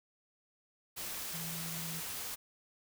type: tone in noise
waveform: sine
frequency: 164.6 Hz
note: E3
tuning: 2 cents flat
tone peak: -43 dBFS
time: 1.33-2.01 s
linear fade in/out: 20 ms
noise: white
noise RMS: -41 dBFS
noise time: 0.96-2.36 s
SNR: -5 dB
effects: none